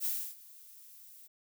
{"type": "noise with ADSR envelope", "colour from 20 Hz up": "violet", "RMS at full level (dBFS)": -32, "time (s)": [0, 1.28], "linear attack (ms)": 47, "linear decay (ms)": 300, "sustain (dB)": -22, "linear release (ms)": 17, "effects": []}